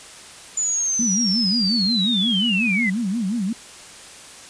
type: linear sweep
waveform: sine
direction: down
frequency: 7040 to 1975.5 Hz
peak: -19 dBFS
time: 0.57-2.9 s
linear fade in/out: 5 ms
type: tone with vibrato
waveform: sine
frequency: 211.2 Hz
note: G#3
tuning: 29 cents sharp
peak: -20 dBFS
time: 0.99-3.53 s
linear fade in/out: 5 ms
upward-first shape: sine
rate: 5.6 Hz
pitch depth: 240 cents each way
effects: white hiss -41 dBFS RMS until 4.49 s + resampled to 22050 Hz